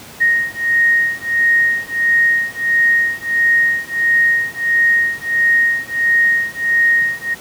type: beating tone pair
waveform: sine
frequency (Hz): 1864.7 / 1866.2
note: A#6 / A#6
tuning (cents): 0 / +1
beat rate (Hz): 1.5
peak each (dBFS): -15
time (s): 0.2-7.35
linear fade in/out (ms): 20
effects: pink hiss -36 dBFS RMS until 7.4 s + high-pass 100 Hz 12 dB/octave